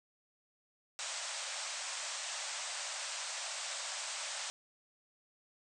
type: band-pass noise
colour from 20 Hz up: white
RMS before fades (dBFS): -41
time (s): 0.99-4.5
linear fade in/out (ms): 0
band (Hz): 540 to 8600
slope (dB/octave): 96
effects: none